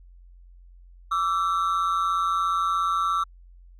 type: ring-modulated tone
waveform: triangle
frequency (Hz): 1244.5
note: D#6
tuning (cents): 0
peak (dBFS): -16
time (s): 1.11-3.24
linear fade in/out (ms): 10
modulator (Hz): 88.5
effects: added 44 Hz sine -46 dBFS peak until 3.79 s + MP3 96 kbps